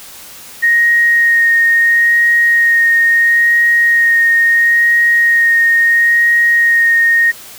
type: tone with vibrato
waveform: sine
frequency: 1865 Hz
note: A#6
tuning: in tune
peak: -7 dBFS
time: 0.62-7.32 s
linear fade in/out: 20 ms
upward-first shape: sine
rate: 0.74 Hz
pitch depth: 12 cents each way
effects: white hiss -34 dBFS RMS until 7.58 s